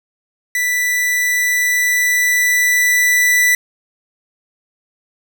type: tone with level ramp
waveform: 45% pulse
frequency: 1975.5 Hz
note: B6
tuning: in tune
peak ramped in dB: -15 to -10 dBFS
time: 0.55-3.55 s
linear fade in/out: 2 ms
effects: 8-bit